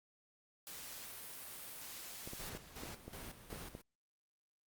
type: noise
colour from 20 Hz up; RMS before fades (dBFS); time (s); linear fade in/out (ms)
white; -49; 0.67-2.49; 0
type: clicks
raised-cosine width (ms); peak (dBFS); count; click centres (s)
2; -33; 7; 2.275 / 2.334 / 2.55 / 2.835 / 3.08 / 3.529 / 3.751
type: noise with tremolo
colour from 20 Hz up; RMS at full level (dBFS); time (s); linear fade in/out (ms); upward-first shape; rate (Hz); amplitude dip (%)
pink; -48; 2.39-3.82; 10; square; 2.7; 65
effects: Opus 48 kbps